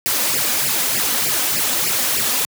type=noise with flanger; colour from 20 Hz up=white; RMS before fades=-19 dBFS; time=0.06-2.45 s; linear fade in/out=0 ms; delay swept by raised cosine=0.39 to 4.09 ms; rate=3.3 Hz; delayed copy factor=+0.85; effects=high-pass 100 Hz 12 dB/octave